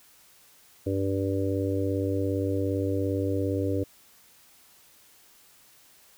harmonic tone, 97.4 Hz, G2, 11 cents flat, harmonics 1 / 3 / 4 / 5 / 6, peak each -29 / -29 / -33 / -31 / -37 dBFS, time 0.86-3.84 s, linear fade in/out 10 ms, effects white hiss -57 dBFS RMS until 6.17 s

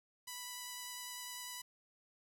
5% pulse tone with vibrato, 987.8 Hz, B5, in tune, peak -32 dBFS, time 0.27-1.62 s, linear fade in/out 10 ms, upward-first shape triangle, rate 10 Hz, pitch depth 13 cents each way, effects 11-bit

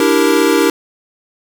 square chord, E half-diminished seventh, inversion third, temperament equal, 293.7 / 329.6 / 392 / 466.2 Hz, D4 / E4 / G4 / Bb4, 0 / 0 / 0 / 0 cents, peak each -16 dBFS, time 0-0.7 s, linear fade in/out 2 ms, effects none

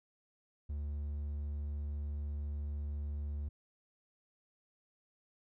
triangle tone, 73 Hz, D2, 10 cents flat, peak -34 dBFS, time 0.69-3.49 s, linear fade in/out 10 ms, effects none

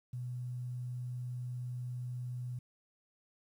sine tone, 123.9 Hz, B2, 6 cents sharp, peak -37 dBFS, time 0.13-2.59 s, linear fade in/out 5 ms, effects 11-bit

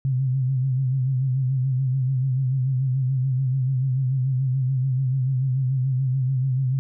sine tone with vibrato, 130.81 Hz, C3, in tune, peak -19 dBFS, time 0.05-6.79 s, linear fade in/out 0 ms, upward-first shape sine, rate 6.9 Hz, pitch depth 68 cents each way, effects none

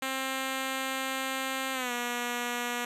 5% pulse tone with pitch glide, 265.1 to 241.7 Hz, C4 to B3, +23 to -37 cents, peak -19 dBFS, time 0.02-2.85 s, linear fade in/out 5 ms, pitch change -160 cents, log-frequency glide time 1.73-1.92 s, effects resampled to 32000 Hz

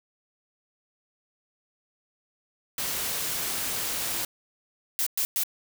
white noise, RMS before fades -30 dBFS, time 2.78-4.25 s, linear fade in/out 2 ms
blue noise bursts, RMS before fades -26 dBFS, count 3, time 4.99-5.435 s, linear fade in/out 0 ms, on 75 ms, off 110 ms
effects none

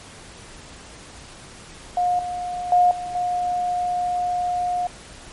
sine tone with level steps, 715 Hz, F5, 41 cents sharp, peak -17 / -25 / -12 / -27 / -20 dBFS, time 1.97-4.87 s, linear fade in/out 2 ms, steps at 2.19 / 2.72 / 2.91 / 3.15 s, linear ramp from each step 2 ms, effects pink hiss -42 dBFS RMS until 5.32 s + MP3 48 kbps

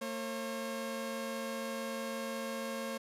sawtooth tone pair together, 227 / 540 Hz, A#3 / C#5, -46 / -45 cents, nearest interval octave + minor third, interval 1501 cents, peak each -36 / -35 dBFS, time 0.01-2.98 s, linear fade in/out 10 ms, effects resampled to 32000 Hz + 11-bit

